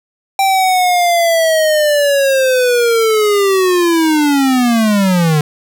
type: linear sweep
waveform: square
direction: down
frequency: 784 to 146.83 Hz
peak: -10 dBFS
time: 0.39-5.41 s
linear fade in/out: 2 ms
effects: none